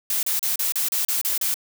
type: noise bursts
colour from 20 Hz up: blue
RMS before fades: -23 dBFS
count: 9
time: 0.1-1.542 s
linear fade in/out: 2 ms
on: 130 ms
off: 34 ms
effects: none